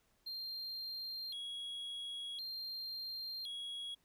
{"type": "tone with vibrato", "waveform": "triangle", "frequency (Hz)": 3729, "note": "A#7", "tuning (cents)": 0, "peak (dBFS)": -40, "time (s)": [0.26, 3.95], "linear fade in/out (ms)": 10, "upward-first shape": "square", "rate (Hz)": 0.47, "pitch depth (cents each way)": 200, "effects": ["pink hiss -75 dBFS RMS until 4.04 s"]}